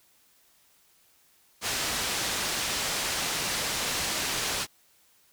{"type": "low-pass noise", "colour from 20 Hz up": "white", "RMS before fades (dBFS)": -30, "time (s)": [1.61, 4.67], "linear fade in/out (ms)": 50, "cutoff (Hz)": 6700, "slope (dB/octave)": 12, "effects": ["white hiss -63 dBFS RMS until 5.32 s"]}